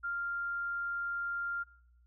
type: tone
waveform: sine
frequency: 1395 Hz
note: F6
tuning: 2 cents flat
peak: -33 dBFS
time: 0.03-1.64 s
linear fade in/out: 20 ms
effects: noise-tail reverb RT60 0.7 s tail -20 dB re dry + added 60 Hz sine -61 dBFS peak until 2.06 s